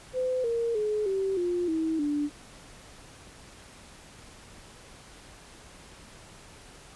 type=tone with pitch steps; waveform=sine; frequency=510 / 465 / 423.9 / 386.5 / 352.4 / 321.3 / 292.9 Hz; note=C5 / A#4 / G#4 / G4 / F4 / E4 / D4; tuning=-44 / -4 / +35 / -24 / +16 / -44 / -5 cents; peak=-25 dBFS; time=0.13-2.3 s; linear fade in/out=50 ms; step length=310 ms; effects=pink hiss -50 dBFS RMS until 6.95 s + resampled to 24000 Hz